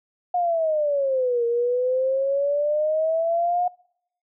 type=exponential two-way sweep; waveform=sine; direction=down then up; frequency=722 to 466.2 to 722 Hz; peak=-19 dBFS; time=0.34-3.68 s; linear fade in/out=5 ms; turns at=1.45 s; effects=noise-tail reverb RT60 0.7 s tail -25 dB re dry